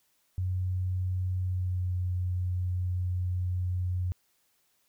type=tone with pitch glide; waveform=sine; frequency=92 to 90.52 Hz; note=F#2 to F#2; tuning=-9 to -37 cents; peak=-27 dBFS; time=0.38-4.12 s; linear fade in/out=0 ms; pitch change=-28 cents; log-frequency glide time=1.41-1.92 s; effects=white hiss -71 dBFS RMS until 4.88 s